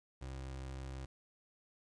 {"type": "tone", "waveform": "30% pulse", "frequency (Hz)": 66.1, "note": "C2", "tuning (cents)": 18, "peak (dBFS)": -40, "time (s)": [0.21, 1.06], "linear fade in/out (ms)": 10, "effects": ["resampled to 22050 Hz", "11-bit"]}